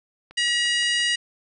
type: click train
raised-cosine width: 0.3 ms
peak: -28 dBFS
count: 5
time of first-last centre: 0.31-1.002 s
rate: 5.78 Hz
type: harmonic tone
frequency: 959 Hz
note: A#5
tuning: 49 cents sharp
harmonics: 2 / 3 / 4 / 5 / 6 / 7 / 8 / 9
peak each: -24 / -23 / -32 / -30 / -36 / -37 / -43 / -33 dBFS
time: 0.37-1.16 s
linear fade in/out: 10 ms
effects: none